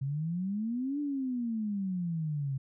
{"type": "exponential two-way sweep", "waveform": "sine", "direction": "up then down", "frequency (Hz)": [132.1, 295.7, 132.1], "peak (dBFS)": -30, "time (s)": [0.01, 2.58], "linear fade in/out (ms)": 10, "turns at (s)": 1, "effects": []}